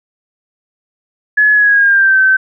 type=tone with pitch glide; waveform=sine; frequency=1700 to 1541 Hz; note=G#6 to G6; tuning=+40 to -30 cents; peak=-6 dBFS; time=1.37-2.37 s; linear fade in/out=10 ms; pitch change=-170 cents; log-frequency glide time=1.53-2.19 s; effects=none